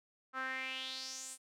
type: tone with band-pass filter sweep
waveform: sawtooth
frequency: 261.6 Hz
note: C4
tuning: in tune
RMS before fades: -42 dBFS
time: 0.33-1.38 s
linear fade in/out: 50 ms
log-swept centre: 1300 to 9200 Hz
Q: 4.5
effects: none